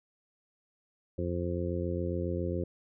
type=harmonic tone; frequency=87.31 Hz; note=F2; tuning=in tune; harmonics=1 / 2 / 3 / 4 / 5 / 6; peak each=-34 / -37 / -40 / -36 / -40 / -38 dBFS; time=1.18-2.64 s; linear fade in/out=5 ms; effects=none